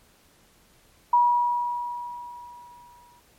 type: tone with exponential decay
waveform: sine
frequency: 965 Hz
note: B5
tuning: 40 cents flat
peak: -14 dBFS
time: 1.13-3.2 s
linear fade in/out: 5 ms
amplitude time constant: 450 ms
effects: pink hiss -59 dBFS RMS until 3.38 s + MP3 64 kbps